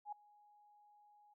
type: tone with ADSR envelope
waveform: sine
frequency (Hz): 830.6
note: G#5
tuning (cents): 0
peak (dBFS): -40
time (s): 0.05-1.34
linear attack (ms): 73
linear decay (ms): 4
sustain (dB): -24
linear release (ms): 10
effects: none